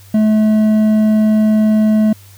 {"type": "tone with hard clipping", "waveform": "triangle", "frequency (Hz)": 215.5, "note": "A3", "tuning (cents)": -36, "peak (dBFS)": -10, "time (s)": [0.14, 2.13], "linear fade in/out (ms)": 5, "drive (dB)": 9, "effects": ["added 98 Hz sine -39 dBFS peak until 2.37 s", "white hiss -45 dBFS RMS until 2.37 s"]}